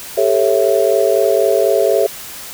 sine chord, A dominant seventh, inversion third, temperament just, 396 / 440 / 550 / 660 Hz, G4 / A4 / C#5 / E5, +18 / 0 / -14 / +2 cents, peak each -16 dBFS, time 0.17-2.07 s, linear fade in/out 10 ms, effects white hiss -31 dBFS RMS until 2.53 s

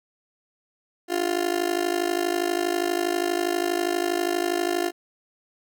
30% pulse tone with amplitude modulation, 350.3 Hz, F4, 5 cents sharp, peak -16 dBFS, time 1.08-4.92 s, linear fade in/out 50 ms, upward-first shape sine, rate 52.4 Hz, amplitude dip 90%, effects none

